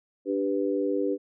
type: chord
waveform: sine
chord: G major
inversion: second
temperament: equal with one note detuned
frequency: 292.8 / 392 / 493.9 Hz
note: D4 / G4 / B4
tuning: -5 / 0 / 0 cents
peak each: -28 / -28 / -29 dBFS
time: 0.25-1.18 s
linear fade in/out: 50 ms
effects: none